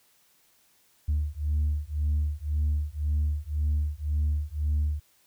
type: beating tone pair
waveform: sine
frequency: 73.8 / 75.7 Hz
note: D2 / D#2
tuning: +9 / -47 cents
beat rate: 1.9 Hz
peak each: -26 dBFS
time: 1.08-5 s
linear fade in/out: 10 ms
effects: tanh soft clip ceiling -20 dBFS + white hiss -64 dBFS RMS until 5.26 s